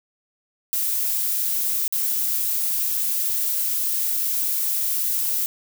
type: noise with dropouts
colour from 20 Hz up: violet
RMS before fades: -23 dBFS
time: 0.73-5.46 s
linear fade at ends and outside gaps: 0 ms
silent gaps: 1.878-1.925 s
effects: none